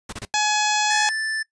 pink noise bursts, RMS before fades -32 dBFS, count 3, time 0.09-0.252 s, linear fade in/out 5 ms, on 36 ms, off 27 ms
harmonic tone, 845 Hz, G#5, 30 cents sharp, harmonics 1 / 2 / 3 / 4 / 5 / 6 / 7 / 8 / 9, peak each -22 / -25 / -27 / -28 / -29 / -30 / -30 / -31 / -32 dBFS, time 0.34-1.09 s, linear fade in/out 0 ms
square tone, 1760 Hz, A6, in tune, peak -24 dBFS, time 0.9-1.43 s, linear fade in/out 10 ms
effects noise-tail reverb RT60 0.1 s tail -20 dB re dry + resampled to 22050 Hz

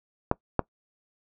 clicks, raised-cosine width 1 ms, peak -7 dBFS, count 2, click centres 0.314 / 0.593 s, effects noise-tail reverb RT60 0.1 s tail -22 dB re dry

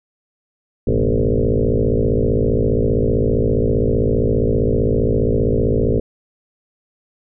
sine tone with frequency modulation, 185 Hz, F#3, in tune, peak -13 dBFS, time 0.87-6 s, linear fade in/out 5 ms, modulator 55.2 Hz, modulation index 5.8, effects none

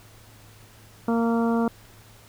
harmonic tone, 231.1 Hz, A#3, 15 cents flat, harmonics 1 / 2 / 3 / 4 / 5 / 6, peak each -21 / -27 / -31 / -33 / -35 / -37 dBFS, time 1.08-1.68 s, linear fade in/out 2 ms, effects added 107 Hz sine -52 dBFS peak until 2.28 s + pink hiss -52 dBFS RMS until 2.28 s

